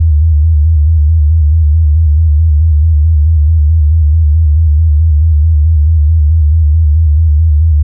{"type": "tone with vibrato", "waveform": "sine", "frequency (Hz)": 77.7, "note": "D#2", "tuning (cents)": -2, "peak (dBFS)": -4, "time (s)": [0, 7.83], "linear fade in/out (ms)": 10, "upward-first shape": "square", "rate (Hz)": 4.6, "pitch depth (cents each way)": 76, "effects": []}